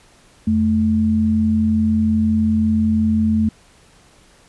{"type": "tone pair together", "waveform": "sine", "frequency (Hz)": [87.31, 218.6], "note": ["F2", "A3"], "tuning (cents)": [0, -11], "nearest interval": "octave + major third", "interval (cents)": 1589, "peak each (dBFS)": [-21, -14], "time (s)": [0.47, 3.49], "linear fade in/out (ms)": 5, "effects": ["pink hiss -51 dBFS RMS until 4.48 s", "resampled to 24000 Hz"]}